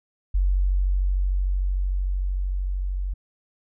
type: tone with level ramp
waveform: sine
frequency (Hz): 46.63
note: F#1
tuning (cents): +14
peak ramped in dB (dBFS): -17 to -24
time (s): 0.34-3.14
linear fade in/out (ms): 10
effects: none